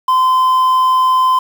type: tone with quantisation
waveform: triangle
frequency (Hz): 1029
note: C6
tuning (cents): -29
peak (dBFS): -7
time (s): 0.08-1.39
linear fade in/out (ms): 5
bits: 6
effects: none